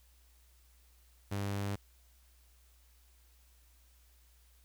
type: tone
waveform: sawtooth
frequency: 100.1 Hz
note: G2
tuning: 37 cents sharp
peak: -30 dBFS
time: 1.31-1.76 s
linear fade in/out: 10 ms
effects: added 60 Hz sine -62 dBFS peak until 4.64 s + white hiss -69 dBFS RMS until 4.64 s